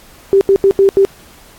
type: tone bursts at uneven times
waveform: sine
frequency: 391.8 Hz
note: G4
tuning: 1 cent flat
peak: -5 dBFS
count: 5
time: 0.33-0.41 / 0.49-0.56 / 0.64-0.71 / 0.79-0.89 / 0.97-1.05 s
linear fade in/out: 0 ms
effects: pink hiss -42 dBFS RMS until 1.58 s + AAC 64 kbps